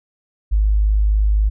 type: tone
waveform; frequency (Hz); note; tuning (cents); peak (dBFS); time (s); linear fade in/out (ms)
sine; 51.91; G#1; 0; -12; 0.51-1.5; 20
effects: none